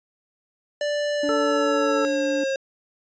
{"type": "tone with pitch glide", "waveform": "square", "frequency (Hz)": [587, 538.3], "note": ["D5", "C5"], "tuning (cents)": [-1, 49], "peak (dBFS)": -23, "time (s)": [0.81, 2.56], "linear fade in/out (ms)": 2, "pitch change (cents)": -150, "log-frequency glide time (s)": [1.16, 2.23]}
{"type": "tone", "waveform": "triangle", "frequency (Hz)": 290.9, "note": "D4", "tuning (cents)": -16, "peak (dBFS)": -23, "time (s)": [1.23, 2.44], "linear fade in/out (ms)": 5}
{"type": "harmonic tone", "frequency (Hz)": 443.6, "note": "A4", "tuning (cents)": 14, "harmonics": [1, 2, 3], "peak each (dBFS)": [-25, -33, -26], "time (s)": [1.29, 2.05], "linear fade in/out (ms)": 0}
{"effects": ["resampled to 16000 Hz"]}